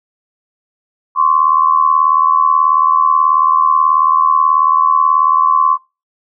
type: tone pair together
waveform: sine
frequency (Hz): 1046.5 / 1124.9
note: C6 / C#6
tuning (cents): 0 / +25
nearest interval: minor second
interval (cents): 125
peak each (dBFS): -11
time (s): 1.15-5.78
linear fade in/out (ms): 50
effects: noise-tail reverb RT60 0.3 s tail -24 dB re dry